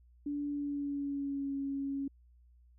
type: tone with pitch glide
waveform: sine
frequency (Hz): 289 to 276.3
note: D4 to C#4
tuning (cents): -28 to -6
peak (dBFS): -33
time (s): 0.26-2.08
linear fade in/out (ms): 5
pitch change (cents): -78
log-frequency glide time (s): 0.49-1.55
effects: added 60 Hz sine -59 dBFS peak until 2.78 s